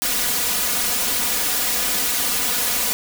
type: noise with comb filter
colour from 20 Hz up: white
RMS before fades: -21 dBFS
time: 0.02-2.93 s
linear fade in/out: 0 ms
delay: 4.1 ms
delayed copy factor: +0.95
effects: none